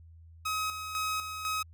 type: tone with tremolo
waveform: sawtooth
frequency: 1270 Hz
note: D#6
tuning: 35 cents sharp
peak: -26 dBFS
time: 0.45-1.63 s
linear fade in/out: 10 ms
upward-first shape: square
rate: 2 Hz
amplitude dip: 55%
effects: added 82 Hz sine -50 dBFS peak until 1.73 s